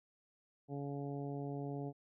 harmonic tone, 141.4 Hz, C#3, 35 cents sharp, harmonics 1 / 2 / 3 / 4 / 5 / 6, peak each -42 / -44 / -46 / -53 / -50 / -58 dBFS, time 0.68-1.93 s, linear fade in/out 50 ms, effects none

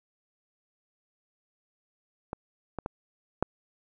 clicks, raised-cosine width 1 ms, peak -19 / -19 / -18 / -10 dBFS, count 4, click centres 2.331 / 2.787 / 2.861 / 3.426 s, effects none

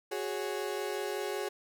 35% pulse chord, F# suspended second, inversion none, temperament equal, 370 / 415.3 / 554.4 Hz, F#4 / G#4 / C#5, 0 / 0 / 0 cents, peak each -36 / -34 / -39 dBFS, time 0.11-1.49 s, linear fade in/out 10 ms, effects none

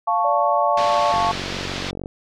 sine chord, F augmented, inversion none, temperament equal, 698.5 / 880 / 1108.7 Hz, F5 / A5 / C#6, 0 / 0 / 0 cents, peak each -21 dBFS, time 0.07-1.32 s, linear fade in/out 10 ms
sine tone with pitch glide, 580 to 585.4 Hz, D5 to D5, -22 to -6 cents, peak -21 dBFS, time 0.24-1.12 s, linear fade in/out 10 ms, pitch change +16 cents, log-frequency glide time 0.51-0.94 s
white low-pass noise, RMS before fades -30 dBFS, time 0.77-1.91 s, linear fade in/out 5 ms, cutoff 4700 Hz, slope 24 dB/octave
click train, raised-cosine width 2 ms, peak -17 dBFS, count 44, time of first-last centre 1.14-2.059 s, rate 46.8 Hz
effects none

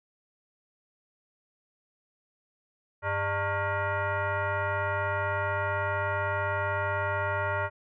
sine tone with frequency modulation, 404.9 Hz, G#4, 44 cents flat, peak -26 dBFS, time 3.02-7.7 s, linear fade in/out 50 ms, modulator 503 Hz, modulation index 2.8, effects none

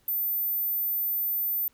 sine tone, 14080 Hz, A9, in tune, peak -25 dBFS, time 0.08-1.68 s, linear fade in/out 2 ms, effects pink hiss -65 dBFS RMS until 1.73 s

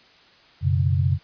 sine chord, F# suspended fourth, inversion none, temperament just, 92.5 / 123.33 / 138.75 Hz, F#2 / B2 / C#3, 0 / -2 / +2 cents, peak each -20 / -25 / -22 dBFS, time 0.61-1.19 s, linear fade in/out 50 ms, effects white hiss -53 dBFS RMS until 1.23 s + resampled to 11025 Hz

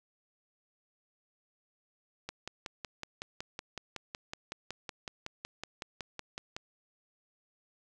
click train, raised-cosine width 0.2 ms, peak -21 dBFS, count 24, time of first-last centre 2.29-6.565 s, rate 5.38 Hz, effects none

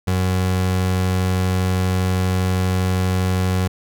30% pulse tone, 92.5 Hz, F#2, in tune, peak -14 dBFS, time 0.07-3.68 s, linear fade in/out 10 ms, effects none

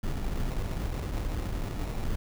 brown noise with sample-and-hold, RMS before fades -31 dBFS, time 0.03-2.16 s, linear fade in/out 10 ms, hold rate 1575 Hz, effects none

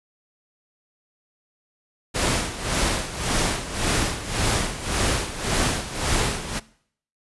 pink noise with tremolo, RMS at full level -21 dBFS, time 2.14-6.6 s, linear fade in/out 20 ms, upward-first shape sine, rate 1.8 Hz, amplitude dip 75%, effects noise-tail reverb RT60 0.6 s tail -20 dB re dry + resampled to 24000 Hz

